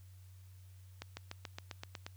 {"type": "accelerating click train", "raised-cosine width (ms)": 0.2, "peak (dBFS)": -25, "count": 9, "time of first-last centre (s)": [1.02, 2.065], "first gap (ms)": 150, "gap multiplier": 0.96, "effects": ["added 93 Hz sine -53 dBFS peak until 2.16 s", "white hiss -69 dBFS RMS until 2.16 s"]}